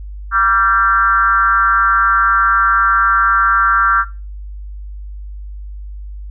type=tone with frequency modulation; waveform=sine; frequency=1368 Hz; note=F6; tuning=36 cents flat; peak=-9 dBFS; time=0.31-4.05 s; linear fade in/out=50 ms; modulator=206 Hz; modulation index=1; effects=noise-tail reverb RT60 0.3 s tail -19 dB re dry + added 50 Hz sine -26 dBFS peak until 6.3 s